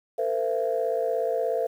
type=tone cluster; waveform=sine; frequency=454.3 / 511 / 673 Hz; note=A#4 / C5 / E5; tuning=-45 / -41 / +36 cents; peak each=-27 dBFS; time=0.18-1.67 s; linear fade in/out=10 ms; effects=tanh soft clip ceiling -15 dBFS + 9-bit